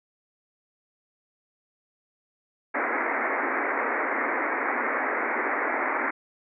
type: band-pass noise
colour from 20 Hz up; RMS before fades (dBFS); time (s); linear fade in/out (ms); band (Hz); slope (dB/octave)
white; -27; 2.74-6.11; 10; 240 to 2200; 96
effects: none